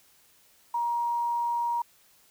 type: tone with quantisation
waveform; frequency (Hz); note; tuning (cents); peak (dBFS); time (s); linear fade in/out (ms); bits
sine; 946; A#5; +25; -25; 0.74-1.82; 5; 9
effects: white hiss -61 dBFS RMS until 2.3 s